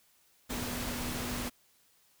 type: tone in noise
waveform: sine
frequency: 244.1 Hz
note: B3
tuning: 20 cents flat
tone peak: -40 dBFS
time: 0.49-1.5 s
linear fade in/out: 20 ms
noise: pink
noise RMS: -37 dBFS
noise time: 0.49-1.5 s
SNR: -6 dB
effects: white hiss -67 dBFS RMS until 2.2 s